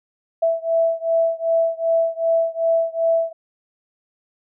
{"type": "beating tone pair", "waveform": "sine", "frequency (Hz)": [659.3, 661.9], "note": ["E5", "E5"], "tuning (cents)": [0, 7], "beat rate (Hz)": 2.6, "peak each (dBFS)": [-19, -20], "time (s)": [0.42, 3.33], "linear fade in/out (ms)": 10, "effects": []}